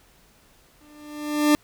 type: tone with exponential growth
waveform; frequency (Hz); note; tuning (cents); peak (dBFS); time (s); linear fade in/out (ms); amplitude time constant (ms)
40% pulse; 297.9; D4; +25; -12; 0.81-1.55; 0; 160
effects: pink hiss -57 dBFS RMS until 1.63 s